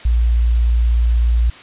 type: tone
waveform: sine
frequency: 58.27 Hz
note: A#1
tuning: in tune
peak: -11 dBFS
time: 0.05-1.5 s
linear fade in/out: 5 ms
effects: white hiss -38 dBFS RMS until 1.62 s + resampled to 8000 Hz